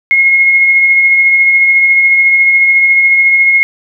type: tone with tremolo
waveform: sine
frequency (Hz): 2159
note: C#7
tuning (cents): -46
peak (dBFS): -3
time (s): 0.11-3.63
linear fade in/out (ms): 0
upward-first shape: triangle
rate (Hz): 14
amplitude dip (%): 35
effects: none